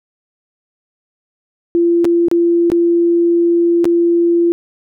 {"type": "tone with dropouts", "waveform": "sine", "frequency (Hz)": 341.8, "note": "F4", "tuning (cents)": -37, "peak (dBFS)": -9, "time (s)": [1.75, 4.52], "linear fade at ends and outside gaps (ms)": 0, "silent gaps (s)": [[2.045, 2.052], [2.284, 2.314], [2.701, 2.718], [3.844, 3.854]], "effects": []}